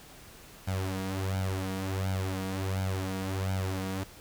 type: tone with flanger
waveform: sawtooth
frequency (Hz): 95.1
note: F#2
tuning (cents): +48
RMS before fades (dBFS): -32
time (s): 0.67-4.04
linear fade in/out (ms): 10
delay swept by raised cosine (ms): 1.3 to 4.3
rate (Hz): 1.4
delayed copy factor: +0.8
effects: pink hiss -51 dBFS RMS until 4.2 s